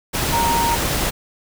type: tone in noise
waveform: sine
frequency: 932.3 Hz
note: A#5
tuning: in tune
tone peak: -17 dBFS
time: 0.32-0.76 s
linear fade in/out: 20 ms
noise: pink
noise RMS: -21 dBFS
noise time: 0.13-1.11 s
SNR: +1 dB
effects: none